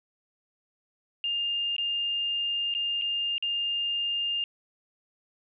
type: tone with dropouts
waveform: sine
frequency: 2811 Hz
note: F7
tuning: 11 cents sharp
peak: -26 dBFS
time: 1.24-4.44 s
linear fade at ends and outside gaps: 1 ms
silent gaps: 1.765-1.782 / 2.74-2.749 / 3.014-3.02 / 3.381-3.425 s
effects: none